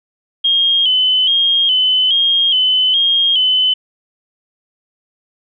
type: tone with vibrato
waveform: sine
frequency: 3131 Hz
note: G7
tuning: 3 cents flat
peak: -10 dBFS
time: 0.44-3.74 s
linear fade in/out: 10 ms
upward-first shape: square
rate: 1.2 Hz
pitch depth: 58 cents each way
effects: none